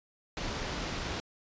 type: low-pass noise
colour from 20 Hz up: pink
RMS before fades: -36 dBFS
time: 0.37-1.2 s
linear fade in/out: 0 ms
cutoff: 6100 Hz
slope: 24 dB/octave
effects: resampled to 16000 Hz